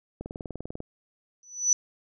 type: click train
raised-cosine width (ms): 2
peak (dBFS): -22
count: 13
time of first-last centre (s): 0.21-0.804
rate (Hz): 20.2
type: tone with exponential growth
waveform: sine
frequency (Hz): 5960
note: F#8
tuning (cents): +12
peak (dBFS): -15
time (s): 1.43-1.73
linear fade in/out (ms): 1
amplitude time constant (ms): 65
effects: none